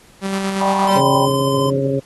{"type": "tone with tremolo", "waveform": "sawtooth", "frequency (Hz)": 194.3, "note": "G3", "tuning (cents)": -15, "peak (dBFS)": -14, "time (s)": [0.21, 1.02], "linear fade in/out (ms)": 50, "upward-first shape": "square", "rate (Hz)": 8.6, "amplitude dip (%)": 25}
{"type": "chord", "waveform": "sine", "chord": "G major", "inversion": "second", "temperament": "equal with one note detuned", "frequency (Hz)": [587.3, 784, 974.7], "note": ["D5", "G5", "B5"], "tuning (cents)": [0, 0, -23], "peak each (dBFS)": [-22, -21, -18], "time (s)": [0.6, 1.27], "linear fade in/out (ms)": 20}
{"type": "tone", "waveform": "square", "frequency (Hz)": 1028, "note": "C6", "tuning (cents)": -31, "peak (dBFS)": -22, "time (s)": [0.87, 1.7], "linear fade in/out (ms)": 5}
{"type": "harmonic tone", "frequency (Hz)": 136.6, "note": "C#3", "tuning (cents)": -25, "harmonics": [1, 2, 3, 4], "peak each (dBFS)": [-21, -21, -21, -21], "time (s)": [0.96, 2], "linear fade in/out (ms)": 10}
{"effects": ["pink hiss -49 dBFS RMS until 2.05 s", "AAC 32 kbps"]}